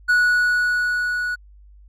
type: tone with level ramp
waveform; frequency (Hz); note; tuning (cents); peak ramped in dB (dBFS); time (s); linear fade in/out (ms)
triangle; 1467; F#6; -15; -11 to -20; 0.08-1.36; 20
effects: added 50 Hz sine -44 dBFS peak until 1.88 s